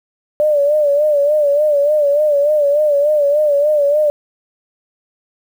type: tone with vibrato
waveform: sine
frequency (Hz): 587.3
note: D5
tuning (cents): 0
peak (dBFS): -10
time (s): 0.4-4.1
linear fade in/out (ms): 0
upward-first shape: sine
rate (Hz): 3.4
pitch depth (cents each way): 71
effects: 7-bit